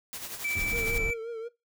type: noise with tremolo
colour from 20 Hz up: white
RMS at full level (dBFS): -37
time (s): 0.13-0.98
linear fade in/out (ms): 0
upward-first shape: sine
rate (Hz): 11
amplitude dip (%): 55
type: tone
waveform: triangle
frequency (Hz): 2320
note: D7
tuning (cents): -22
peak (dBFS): -26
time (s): 0.44-1.14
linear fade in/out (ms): 10
type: noise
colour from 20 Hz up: brown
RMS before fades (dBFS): -34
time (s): 0.55-1.11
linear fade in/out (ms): 5
type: tone with vibrato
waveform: triangle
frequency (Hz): 457.9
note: A#4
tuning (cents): -31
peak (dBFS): -31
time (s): 0.72-1.49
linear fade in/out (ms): 20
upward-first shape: triangle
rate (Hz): 5.6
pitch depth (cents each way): 66
effects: noise-tail reverb RT60 0.2 s tail -19 dB re dry